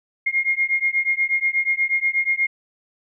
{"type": "beating tone pair", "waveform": "sine", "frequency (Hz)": [2132, 2140.3], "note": ["C7", "C7"], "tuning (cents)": [32, 39], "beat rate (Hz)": 8.3, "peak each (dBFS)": -21, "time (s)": [0.26, 2.47], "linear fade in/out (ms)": 10, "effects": []}